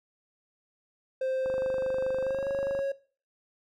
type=tone with pitch glide; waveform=triangle; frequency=523.3 to 549.6 Hz; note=C5 to C#5; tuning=0 to -15 cents; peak=-25 dBFS; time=1.21-2.92 s; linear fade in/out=5 ms; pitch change=+85 cents; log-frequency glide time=2.21-2.47 s
type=click train; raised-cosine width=1 ms; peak=-25 dBFS; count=34; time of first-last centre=1.46-2.791 s; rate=24.8 Hz
effects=noise-tail reverb RT60 0.4 s tail -19 dB re dry